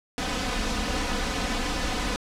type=noise with comb filter; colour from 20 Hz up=pink; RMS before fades=-27 dBFS; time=0.18-2.16 s; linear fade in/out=0 ms; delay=4 ms; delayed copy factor=+0.8; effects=low-pass 6000 Hz 12 dB/octave